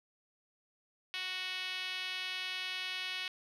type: tone with band-pass filter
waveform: 5% pulse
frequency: 370 Hz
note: F#4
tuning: in tune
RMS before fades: -39 dBFS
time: 1.14-3.28 s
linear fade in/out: 0 ms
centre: 2900 Hz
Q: 1.6
effects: none